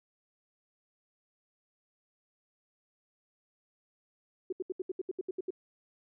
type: tone bursts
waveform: sine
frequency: 371.6 Hz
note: F#4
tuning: 7 cents sharp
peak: -31 dBFS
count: 11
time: 4.5-5.506 s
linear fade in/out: 5 ms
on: 26 ms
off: 72 ms
effects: none